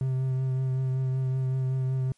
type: tone with vibrato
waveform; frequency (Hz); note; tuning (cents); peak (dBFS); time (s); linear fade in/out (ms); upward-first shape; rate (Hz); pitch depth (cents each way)
triangle; 130.81; C3; 0; -22; 0.01-2.12; 2; triangle; 5.3; 21
effects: white hiss -67 dBFS RMS until 2.17 s + MP3 48 kbps